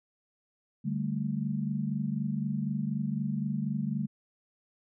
sine chord, D suspended fourth, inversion none, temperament equal, 146.83 / 196 / 220 Hz, D3 / G3 / A3, 0 / 0 / 0 cents, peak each -33 dBFS, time 0.84-4.07 s, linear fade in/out 20 ms, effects none

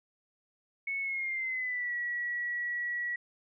sine tone with pitch glide, 2204 to 1929.8 Hz, C#7 to B6, -11 to -41 cents, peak -31 dBFS, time 0.87-3.16 s, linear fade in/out 5 ms, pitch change -230 cents, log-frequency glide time 1.01-1.94 s, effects none

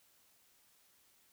silence, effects white hiss -69 dBFS RMS until 1.32 s

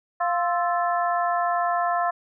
harmonic tone with a mistuned harmonic, 349.2 Hz, F4, in tune, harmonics 2 / 3 / 4 / 5, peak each -23 / -26 / -29 / -32 dBFS, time 0.2-2.11 s, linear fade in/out 10 ms, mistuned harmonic 4, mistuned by -91 cents, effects none

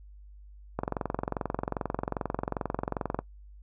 click train, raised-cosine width 1 ms, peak -15 dBFS, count 55, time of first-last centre 0.79-3.19 s, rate 22.5 Hz, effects noise-tail reverb RT60 0.1 s tail -21 dB re dry + added 50 Hz sine -47 dBFS peak until 3.62 s

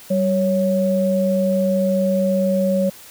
sine tone pair together, 192.73 / 554 Hz, G3 / C#5, -29 / -1 cents, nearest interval octave + tritone, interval 1828 cents, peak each -18 dBFS, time 0.1-2.9 s, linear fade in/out 10 ms, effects white hiss -42 dBFS RMS until 3.1 s

